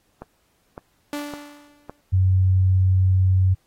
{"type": "click train", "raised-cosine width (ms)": 1, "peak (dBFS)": -20, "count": 4, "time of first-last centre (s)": [0.22, 1.896], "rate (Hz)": 1.79}
{"type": "tone with exponential decay", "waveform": "sawtooth", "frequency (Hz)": 291.6, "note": "D4", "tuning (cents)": -12, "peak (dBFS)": -21, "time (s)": [1.13, 2.01], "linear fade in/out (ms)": 1, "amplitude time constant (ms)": 190}
{"type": "tone", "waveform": "sine", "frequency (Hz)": 93.6, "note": "F#2", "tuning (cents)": 20, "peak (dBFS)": -14, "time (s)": [2.12, 3.55], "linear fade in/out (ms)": 20}
{"effects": ["pink hiss -66 dBFS RMS until 3.66 s", "AAC 48 kbps"]}